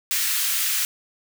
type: high-pass noise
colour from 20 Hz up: white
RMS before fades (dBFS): -23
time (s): 0.11-0.85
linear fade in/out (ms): 0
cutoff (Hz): 1400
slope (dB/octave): 24
effects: none